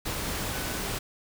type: tone in noise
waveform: sine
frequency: 1500 Hz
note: F#6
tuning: 23 cents sharp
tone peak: -42 dBFS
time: 0.52-0.8 s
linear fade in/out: 10 ms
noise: pink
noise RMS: -32 dBFS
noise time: 0.05-0.99 s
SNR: -13 dB
effects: none